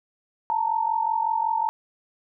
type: tone pair together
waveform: sine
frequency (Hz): 880 / 925.4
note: A5 / A#5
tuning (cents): 0 / -13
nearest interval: minor second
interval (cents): 87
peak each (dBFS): -24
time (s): 0.5-1.69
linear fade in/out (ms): 0
effects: none